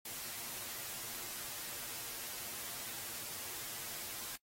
white noise with comb filter, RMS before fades -44 dBFS, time 0.05-4.36 s, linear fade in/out 5 ms, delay 8.6 ms, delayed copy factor +0.5, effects noise-tail reverb RT60 0.1 s tail -22 dB re dry + AAC 48 kbps

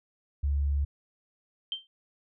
sine tone, 71 Hz, C#2, 42 cents sharp, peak -24 dBFS, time 0.43-0.85 s, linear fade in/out 10 ms
sine tone with exponential decay, 3136 Hz, G7, in tune, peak -26 dBFS, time 1.72-1.87 s, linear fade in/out 1 ms, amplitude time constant 31 ms
effects none

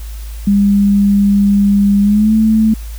sine tone with pitch glide, 201.3 to 219.5 Hz, G3 to A3, +46 to -4 cents, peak -7 dBFS, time 0.47-2.74 s, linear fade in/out 5 ms, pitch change +150 cents, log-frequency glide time 2.01-2.34 s, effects added 54 Hz sine -23 dBFS peak until 2.98 s + white hiss -39 dBFS RMS until 2.98 s

